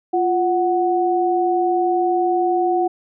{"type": "tone pair together", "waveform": "sine", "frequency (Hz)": [349.2, 739.9], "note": ["F4", "F#5"], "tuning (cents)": [0, 0], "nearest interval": "octave + minor second", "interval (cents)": 1300, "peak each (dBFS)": -18, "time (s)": [0.13, 2.88], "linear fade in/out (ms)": 10, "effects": []}